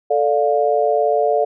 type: chord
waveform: sine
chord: D minor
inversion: second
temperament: just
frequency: 440.5 / 587.3 / 704.8 Hz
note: A4 / D5 / F5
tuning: +2 / 0 / +16 cents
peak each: -18 dBFS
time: 0.1-1.45 s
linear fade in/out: 10 ms
effects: none